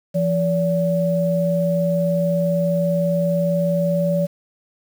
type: tone pair together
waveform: sine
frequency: 170.7 / 573.2 Hz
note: F3 / D5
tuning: -39 / -42 cents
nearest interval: octave + major sixth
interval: 2097 cents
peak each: -19 dBFS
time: 0.14-4.27 s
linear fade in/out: 20 ms
effects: 7-bit